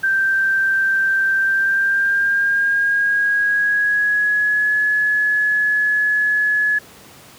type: tone with pitch glide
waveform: sine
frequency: 1568 to 1700.1 Hz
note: G6 to G#6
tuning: 0 to +40 cents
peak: -14 dBFS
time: 0.03-6.79 s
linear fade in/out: 10 ms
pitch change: +140 cents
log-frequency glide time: 1.38-4.75 s
effects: pink hiss -43 dBFS RMS until 7.38 s + high-pass 100 Hz 12 dB/octave